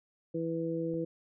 harmonic tone, 164.81 Hz, E3, in tune, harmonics 1 / 2 / 3, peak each -37 / -34 / -35 dBFS, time 0.34-1.05 s, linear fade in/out 10 ms
click, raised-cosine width 2 ms, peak -36 dBFS, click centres 0.94 s
effects none

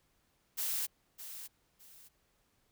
blue noise with echo, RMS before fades -35 dBFS, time 0.57-0.87 s, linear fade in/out 20 ms, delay 610 ms, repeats 2, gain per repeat -11 dB, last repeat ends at 2.09 s, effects pink hiss -74 dBFS RMS until 2.71 s

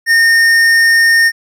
sine tone with tanh clipping, 1831 Hz, A#6, 32 cents flat, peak -8 dBFS, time 0.06-1.32 s, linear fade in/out 50 ms, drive 13 dB, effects none

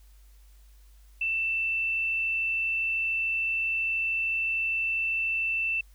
sine tone with frequency modulation, 2667 Hz, E7, 20 cents sharp, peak -25 dBFS, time 1.21-5.81 s, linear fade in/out 5 ms, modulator 47.3 Hz, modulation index 0.34, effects added 50 Hz sine -51 dBFS peak until 5.94 s + white hiss -65 dBFS RMS until 5.94 s

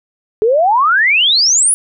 sine exponential sweep, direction up, 415.3 to 10548 Hz, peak -8 dBFS, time 0.42-1.74 s, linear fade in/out 0 ms, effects none

